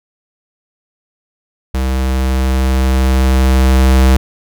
square tone with level ramp, 65.2 Hz, C2, 5 cents flat, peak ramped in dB -14 to -6 dBFS, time 1.74-4.17 s, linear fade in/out 5 ms, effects none

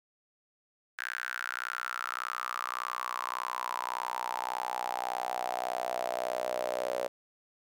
sawtooth tone with high-pass filter sweep, 61.74 Hz, B1, in tune, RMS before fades -35 dBFS, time 0.98-7.08 s, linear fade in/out 10 ms, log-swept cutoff 1600 to 560 Hz, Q 7, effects none

